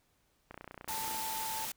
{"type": "click train", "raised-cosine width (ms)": 0.5, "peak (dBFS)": -30, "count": 20, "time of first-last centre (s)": [0.51, 1.145], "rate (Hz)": 29.9}
{"type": "noise", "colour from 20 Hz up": "white", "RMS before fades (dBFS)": -39, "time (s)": [0.88, 1.72], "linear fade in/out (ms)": 5}
{"type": "tone", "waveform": "sine", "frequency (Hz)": 885, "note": "A5", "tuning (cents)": 10, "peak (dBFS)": -38, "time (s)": [0.89, 1.65], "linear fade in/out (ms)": 0}
{"effects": ["pink hiss -73 dBFS RMS until 1.76 s"]}